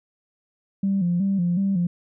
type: tone with vibrato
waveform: sine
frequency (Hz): 185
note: F#3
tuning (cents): 0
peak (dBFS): -18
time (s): 0.83-1.87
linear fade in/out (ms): 5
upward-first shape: square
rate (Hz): 2.7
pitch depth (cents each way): 100
effects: tanh soft clip ceiling -14 dBFS